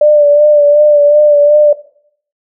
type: tone with vibrato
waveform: sine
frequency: 590 Hz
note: D5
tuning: 8 cents sharp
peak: -3 dBFS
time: 0.01-1.73 s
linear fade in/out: 5 ms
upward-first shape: sine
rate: 2.7 Hz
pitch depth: 32 cents each way
effects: noise-tail reverb RT60 0.6 s tail -17 dB re dry